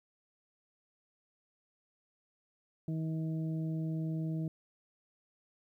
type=harmonic tone; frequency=159.7 Hz; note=D#3; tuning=45 cents sharp; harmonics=1 / 2 / 3 / 4; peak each=-33 / -40 / -54 / -51 dBFS; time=2.88-4.48 s; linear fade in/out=2 ms; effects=12-bit